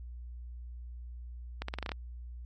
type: accelerating click train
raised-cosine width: 0.3 ms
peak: -19 dBFS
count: 8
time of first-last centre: 1.62-1.918 s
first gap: 64 ms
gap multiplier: 0.86
effects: added 60 Hz sine -41 dBFS peak until 2.45 s + MP3 32 kbps